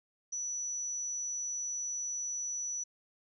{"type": "tone", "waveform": "sine", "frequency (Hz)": 5920, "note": "F#8", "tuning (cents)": 0, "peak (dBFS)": -34, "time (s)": [0.32, 2.84], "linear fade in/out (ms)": 10, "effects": []}